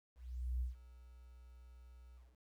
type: tone with ADSR envelope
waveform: sine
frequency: 61.8 Hz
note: B1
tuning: 2 cents sharp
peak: -34 dBFS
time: 0.15-2.38 s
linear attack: 460 ms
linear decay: 140 ms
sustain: -21 dB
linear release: 210 ms
effects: 12-bit